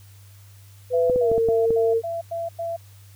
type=tone with pitch glide; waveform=sine; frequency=499.9 to 455.8 Hz; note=B4 to A#4; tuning=+21 to -39 cents; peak=-17 dBFS; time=0.9-2.02 s; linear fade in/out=50 ms; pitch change=-160 cents; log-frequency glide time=1.18-1.3 s
type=tone bursts; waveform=sine; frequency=672 Hz; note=E5; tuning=33 cents sharp; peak=-25 dBFS; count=7; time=0.93-2.766 s; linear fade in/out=10 ms; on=180 ms; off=96 ms
type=clicks; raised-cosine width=2 ms; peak=-15 dBFS; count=6; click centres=1.098 / 1.16 / 1.316 / 1.38 / 1.487 / 1.706 s
effects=added 99 Hz sine -45 dBFS peak until 3.15 s + white hiss -55 dBFS RMS until 3.15 s